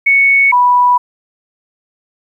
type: tone pair in turn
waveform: sine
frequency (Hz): 2217 / 983.6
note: C#7 / B5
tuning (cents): 0 / -7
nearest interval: octave + major second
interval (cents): 1407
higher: first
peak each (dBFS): -6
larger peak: neither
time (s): 0.06-0.52 / 0.52-0.98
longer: neither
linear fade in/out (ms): 10
effects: 8-bit